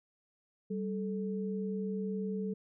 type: tone pair together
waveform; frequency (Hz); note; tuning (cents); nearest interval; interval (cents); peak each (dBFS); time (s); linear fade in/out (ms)
sine; 194.13 / 435.8; G3 / A4; -17 / -17; octave + major second; 1400; -34 / -38; 0.7-2.54; 10
effects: none